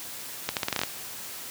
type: accelerating click train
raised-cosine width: 0.2 ms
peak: -8 dBFS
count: 9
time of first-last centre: 0.49-0.835 s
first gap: 78 ms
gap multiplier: 0.82
effects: white hiss -39 dBFS RMS until 1.5 s + high-pass 80 Hz 12 dB/octave